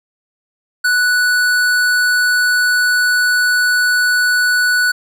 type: tone with tanh clipping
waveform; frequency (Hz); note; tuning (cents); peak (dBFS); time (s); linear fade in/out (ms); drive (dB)
sine; 1480; F#6; 0; -13; 0.84-4.92; 10; 18
effects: none